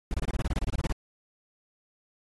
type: noise bursts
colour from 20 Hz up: brown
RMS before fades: -27 dBFS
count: 15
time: 0.11-0.925 s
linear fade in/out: 2 ms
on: 31 ms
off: 25 ms
effects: AAC 32 kbps